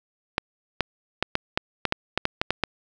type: clicks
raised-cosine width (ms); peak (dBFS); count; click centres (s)
0.3; -5; 12; 0.381 / 0.807 / 1.226 / 1.354 / 1.575 / 1.853 / 1.924 / 2.176 / 2.254 / 2.415 / 2.506 / 2.637
effects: none